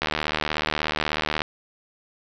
click train, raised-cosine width 0.3 ms, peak -7 dBFS, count 108, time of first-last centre 0.02-1.419 s, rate 76.5 Hz, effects resampled to 16000 Hz + 8-bit

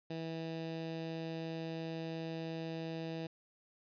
15% pulse tone with notch filter, 162.9 Hz, E3, 20 cents flat, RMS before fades -41 dBFS, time 0.1-3.27 s, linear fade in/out 5 ms, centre 1400 Hz, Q 1.5, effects resampled to 11025 Hz

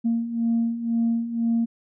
sine beating tone pair, 229.7 / 231.7 Hz, A#3 / A#3, -25 / -10 cents, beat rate 2 Hz, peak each -26 / -21 dBFS, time 0.04-1.66 s, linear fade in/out 20 ms, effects tanh soft clip ceiling -15 dBFS

